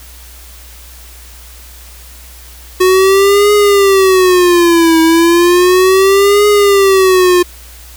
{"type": "tone with vibrato", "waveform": "square", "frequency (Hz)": 366.8, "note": "F#4", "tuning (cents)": -15, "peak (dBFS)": -6, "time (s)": [2.8, 7.43], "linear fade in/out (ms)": 10, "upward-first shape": "triangle", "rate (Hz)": 0.34, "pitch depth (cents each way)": 220, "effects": ["added 60 Hz sine -34 dBFS peak until 7.96 s", "white hiss -37 dBFS RMS until 7.96 s"]}